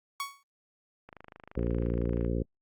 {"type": "tone with exponential decay", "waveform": "sawtooth", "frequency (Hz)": 1116, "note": "C#6", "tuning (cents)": 11, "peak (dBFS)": -25, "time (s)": [0.2, 0.43], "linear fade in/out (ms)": 1, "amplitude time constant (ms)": 50}
{"type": "click train", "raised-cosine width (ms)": 0.5, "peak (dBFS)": -32, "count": 31, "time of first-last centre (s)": [1.09, 2.248], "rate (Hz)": 25.9}
{"type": "harmonic tone", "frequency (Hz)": 58.27, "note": "A#1", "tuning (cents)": 0, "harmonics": [1, 2, 3, 4, 5, 6, 7, 8, 9], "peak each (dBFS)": [-31, -34, -36, -37, -38, -39, -39, -40, -41], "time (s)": [1.56, 2.43], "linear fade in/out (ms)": 10}
{"effects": ["Opus 32 kbps"]}